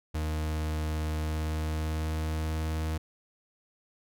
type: tone with pitch glide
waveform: 40% pulse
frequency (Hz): 77.6 to 78.87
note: D#2 to D#2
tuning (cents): -4 to +24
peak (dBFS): -28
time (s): 0.14-2.98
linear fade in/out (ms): 10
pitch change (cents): +28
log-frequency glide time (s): 1.13-2.57
effects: none